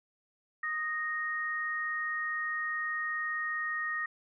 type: tone pair together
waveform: sine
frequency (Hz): 1243 / 1862.4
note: D#6 / A#6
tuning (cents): -2 / -2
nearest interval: perfect fifth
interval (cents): 700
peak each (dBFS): -37 / -32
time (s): 0.63-4.06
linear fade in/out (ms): 5
effects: none